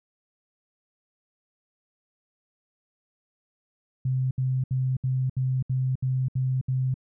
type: tone bursts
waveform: sine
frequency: 129.8 Hz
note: C3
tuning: 13 cents flat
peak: -22 dBFS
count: 9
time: 4.05-6.942 s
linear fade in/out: 5 ms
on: 260 ms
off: 69 ms
effects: none